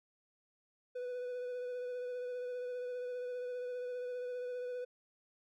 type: tone with vibrato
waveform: triangle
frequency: 495.6 Hz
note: B4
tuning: 6 cents sharp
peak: -36 dBFS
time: 0.95-4.85 s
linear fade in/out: 10 ms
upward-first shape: sine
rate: 15 Hz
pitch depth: 18 cents each way
effects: none